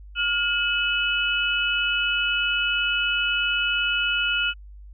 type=tone cluster; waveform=sine; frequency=1416 / 2573 / 2964 Hz; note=F6 / E7 / F#7; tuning=+23 / -43 / +2 cents; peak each=-25 dBFS; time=0.15-4.54 s; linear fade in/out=50 ms; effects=added 50 Hz sine -40 dBFS peak until 4.93 s